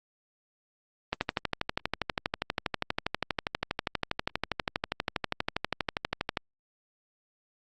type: click train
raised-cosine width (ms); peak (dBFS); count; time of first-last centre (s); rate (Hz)
0.3; -11; 66; 1.13-6.372; 12.4
effects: Opus 32 kbps